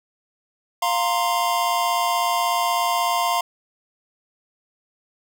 square chord, F suspended fourth, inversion none, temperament just, 698.5 / 931.3 / 1047.7 Hz, F5 / Bb5 / C6, 0 / -2 / +2 cents, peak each -24 / -25 / -24 dBFS, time 0.82-3.41 s, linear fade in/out 5 ms, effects none

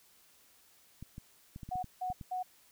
clicks, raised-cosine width 5 ms, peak -32 dBFS, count 9, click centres 1.026 / 1.181 / 1.561 / 1.632 / 1.69 / 1.756 / 1.843 / 2.102 / 2.212 s
sine tone bursts, 736 Hz, F#5, 9 cents flat, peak -33 dBFS, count 3, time 1.71-2.43 s, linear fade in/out 10 ms, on 120 ms, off 180 ms
effects white hiss -64 dBFS RMS until 2.71 s

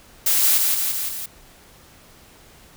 blue noise with echo, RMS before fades -18 dBFS, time 0.26-0.58 s, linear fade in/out 5 ms, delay 170 ms, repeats 4, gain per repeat -3 dB, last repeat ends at 1.26 s, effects pink hiss -49 dBFS RMS until 2.76 s

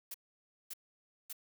blue noise bursts, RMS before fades -43 dBFS, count 3, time 0.11-1.329 s, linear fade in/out 5 ms, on 33 ms, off 560 ms, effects none

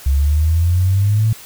sine exponential sweep, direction up, 66.8 to 113.3 Hz, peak -11 dBFS, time 0.06-1.33 s, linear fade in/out 5 ms, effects white hiss -38 dBFS RMS until 1.45 s

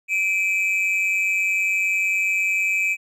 triangle tone pair together, 2349 / 2538 Hz, D7 / D#7, 0 / +34 cents, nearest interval minor second, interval 134 cents, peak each -20 dBFS, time 0.08-2.97 s, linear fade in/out 50 ms, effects none

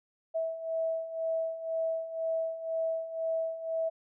sine beating tone pair, 650 / 652 Hz, E5 / E5, -24 / -19 cents, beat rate 2 Hz, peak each -36 / -31 dBFS, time 0.34-3.9 s, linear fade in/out 20 ms, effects none

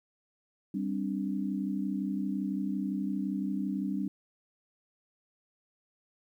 sine chord, G suspended fourth, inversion none, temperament equal, 196 / 261.6 / 293.7 Hz, G3 / C4 / D4, 0 / 0 / 0 cents, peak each -32 / -36 / -35 dBFS, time 0.74-4.08 s, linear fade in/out 5 ms, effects 11-bit

